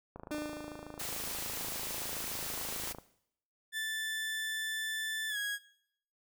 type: click train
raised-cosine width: 1 ms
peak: -30 dBFS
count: 77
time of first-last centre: 0.16-2.985 s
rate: 26.9 Hz
type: tone with exponential decay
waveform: 30% pulse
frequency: 300 Hz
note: D4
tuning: 37 cents sharp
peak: -31 dBFS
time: 0.31-1.79 s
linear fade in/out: 5 ms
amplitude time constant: 320 ms
type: noise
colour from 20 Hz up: white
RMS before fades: -39 dBFS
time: 0.99-2.93 s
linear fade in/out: 10 ms
type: tone with pitch glide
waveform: 30% pulse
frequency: 1759 to 1650.7 Hz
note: A6 to G#6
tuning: -1 to -11 cents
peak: -31 dBFS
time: 3.72-5.59 s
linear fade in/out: 50 ms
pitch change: -110 cents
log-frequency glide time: 5.29-5.37 s
effects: noise-tail reverb RT60 0.7 s tail -18 dB re dry